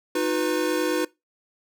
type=chord; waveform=square; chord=B major; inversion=first; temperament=equal with one note detuned; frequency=311.1 / 360.5 / 493.9 Hz; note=D#4 / F#4 / B4; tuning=0 / -45 / 0 cents; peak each=-27 dBFS; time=0.15-1.05 s; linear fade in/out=5 ms; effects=noise-tail reverb RT60 0.2 s tail -21 dB re dry